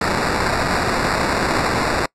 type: noise with sample-and-hold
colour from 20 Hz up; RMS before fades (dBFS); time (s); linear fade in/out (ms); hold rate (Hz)
violet; -19; 0.01-2.06; 5; 3150
effects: noise-tail reverb RT60 0.1 s tail -25 dB re dry + low-pass 8000 Hz 12 dB/octave